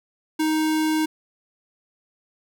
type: tone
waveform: square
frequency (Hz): 312.5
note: D#4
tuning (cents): +8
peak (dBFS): -20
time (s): 0.39-1.06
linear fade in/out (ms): 10
effects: none